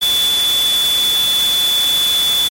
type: tone in noise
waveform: sine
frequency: 3462 Hz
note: A7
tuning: 29 cents flat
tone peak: -12 dBFS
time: 0.01-2.49 s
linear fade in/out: 20 ms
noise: white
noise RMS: -22 dBFS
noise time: 0.01-2.49 s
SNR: +7 dB
effects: MP3 64 kbps